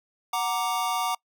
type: chord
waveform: square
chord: Gb augmented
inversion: none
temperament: equal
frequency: 740 / 932.3 / 1174.7 Hz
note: Gb5 / Bb5 / D6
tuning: 0 / 0 / 0 cents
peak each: -30 dBFS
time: 0.33-1.15 s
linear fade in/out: 5 ms
effects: noise-tail reverb RT60 0.1 s tail -25 dB re dry